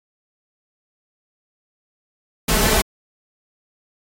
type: noise with comb filter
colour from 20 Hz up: pink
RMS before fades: -17 dBFS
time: 2.48-2.82 s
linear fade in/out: 10 ms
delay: 4.6 ms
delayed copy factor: +0.75
effects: AAC 48 kbps